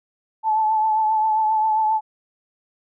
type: tone with vibrato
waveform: sine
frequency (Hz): 870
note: A5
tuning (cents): -20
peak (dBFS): -16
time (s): 0.43-2.01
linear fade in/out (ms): 50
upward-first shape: triangle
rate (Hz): 7.5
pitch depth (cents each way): 35
effects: none